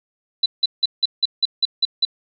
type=tone bursts; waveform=sine; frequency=3985 Hz; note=B7; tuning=15 cents sharp; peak=-13 dBFS; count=9; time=0.43-2.051 s; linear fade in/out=5 ms; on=29 ms; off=170 ms; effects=none